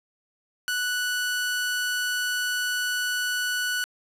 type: tone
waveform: sawtooth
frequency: 1480 Hz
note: F#6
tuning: in tune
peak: -21 dBFS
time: 0.68-3.84 s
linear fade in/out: 0 ms
effects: resampled to 32000 Hz + 8-bit